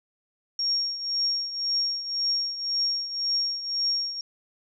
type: tone with tremolo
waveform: sine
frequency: 5560 Hz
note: F8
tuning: 9 cents flat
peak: -21 dBFS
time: 0.59-4.21 s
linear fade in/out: 2 ms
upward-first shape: triangle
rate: 1.9 Hz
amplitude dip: 75%
effects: none